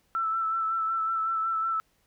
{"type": "tone with vibrato", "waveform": "sine", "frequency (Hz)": 1327, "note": "E6", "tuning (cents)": 11, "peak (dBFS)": -25, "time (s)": [0.15, 1.8], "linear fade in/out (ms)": 0, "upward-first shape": "sine", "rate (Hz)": 5.4, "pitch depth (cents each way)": 26, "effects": ["pink hiss -69 dBFS RMS until 2.06 s"]}